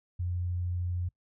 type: tone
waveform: sine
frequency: 88.7 Hz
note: F2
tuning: 27 cents sharp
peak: -29 dBFS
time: 0.19-1.09 s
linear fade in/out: 10 ms
effects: noise-tail reverb RT60 0.1 s tail -24 dB re dry